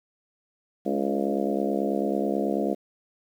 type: harmonic tone with a mistuned harmonic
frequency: 69.2 Hz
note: C#2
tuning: 2 cents flat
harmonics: 3 / 4 / 5 / 6 / 7 / 8 / 9 / 10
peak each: -29 / -30 / -31 / -32 / -32 / -33 / -34 / -34 dBFS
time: 0.85-2.75 s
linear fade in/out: 20 ms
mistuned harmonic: 5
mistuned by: -27 cents
effects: 9-bit